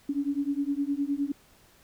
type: beating tone pair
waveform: sine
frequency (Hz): 278.4 / 288.1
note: C#4 / D4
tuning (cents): +8 / -33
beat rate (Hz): 9.7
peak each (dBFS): -29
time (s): 0.09-1.32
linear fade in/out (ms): 5
effects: pink hiss -59 dBFS RMS until 1.83 s

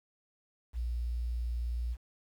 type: tone with quantisation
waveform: sine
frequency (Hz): 59.2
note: A#1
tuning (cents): +27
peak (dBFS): -31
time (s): 0.73-1.97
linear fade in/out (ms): 50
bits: 10
effects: none

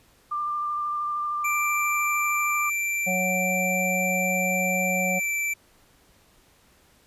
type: tone with vibrato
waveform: sine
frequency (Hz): 1190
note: D6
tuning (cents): +22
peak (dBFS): -25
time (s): 0.31-2.7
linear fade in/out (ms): 10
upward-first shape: sine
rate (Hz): 13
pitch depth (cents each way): 14
type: tone with pitch glide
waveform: square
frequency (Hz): 2349 to 2333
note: D7 to D7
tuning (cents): 0 to -12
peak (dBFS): -25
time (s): 1.44-5.54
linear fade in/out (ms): 10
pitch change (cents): -12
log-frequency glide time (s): 4.92-5.34
type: harmonic tone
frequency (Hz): 184.3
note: F#3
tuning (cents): -7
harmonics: 1 / 3 / 4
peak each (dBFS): -28 / -29 / -31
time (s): 3.06-5.2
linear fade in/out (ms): 20
effects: pink hiss -59 dBFS RMS until 7.06 s + resampled to 32000 Hz

